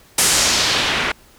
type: noise with low-pass filter sweep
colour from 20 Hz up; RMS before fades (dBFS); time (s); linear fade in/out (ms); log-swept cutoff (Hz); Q
white; -17; 0.18-1.12; 5; 10000 to 2200; 1.3
effects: pink hiss -49 dBFS RMS until 1.38 s